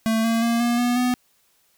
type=tone with pitch steps; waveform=square; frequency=223.2 / 228 / 232.9 / 238 / 243.1 / 248.4 Hz; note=A3 / A#3 / A#3 / A#3 / B3 / B3; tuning=+25 / -38 / -1 / +36 / -27 / +10 cents; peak=-19 dBFS; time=0.06-1.14 s; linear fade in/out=0 ms; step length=180 ms; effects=white hiss -63 dBFS RMS until 1.77 s